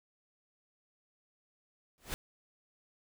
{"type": "noise with exponential growth", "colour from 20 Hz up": "pink", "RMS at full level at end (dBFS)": -34, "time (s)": [1.98, 2.14], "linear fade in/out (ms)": 0, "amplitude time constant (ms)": 33, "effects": []}